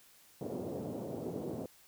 white band-pass noise, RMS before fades -40 dBFS, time 0.41-1.66 s, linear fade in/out 2 ms, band 110 to 540 Hz, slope 24 dB/octave, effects white hiss -62 dBFS RMS until 1.87 s

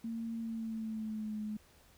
sine tone with pitch glide, 228.2 to 212.9 Hz, A#3 to G#3, -37 to +43 cents, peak -36 dBFS, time 0.04-1.57 s, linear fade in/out 5 ms, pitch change -120 cents, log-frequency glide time 0.39-1.39 s, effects added 77 Hz sine -69 dBFS peak until 1.97 s + pink hiss -64 dBFS RMS until 1.97 s

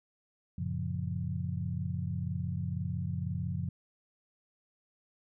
sine chord, Gb major seventh, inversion none, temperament equal with one note detuned, 92.5 / 114.41 / 138.59 / 174.61 Hz, Gb2 / Bb2 / Db3 / F3, 0 / -32 / 0 / 0 cents, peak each -36 / -40 / -37 / -37 dBFS, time 0.58-3.69 s, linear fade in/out 5 ms, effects none

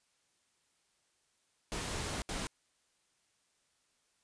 pink noise bursts at uneven times, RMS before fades -38 dBFS, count 2, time 1.72-2.22 / 2.29-2.47 s, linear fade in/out 0 ms, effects white hiss -75 dBFS RMS until 4.23 s + resampled to 22050 Hz

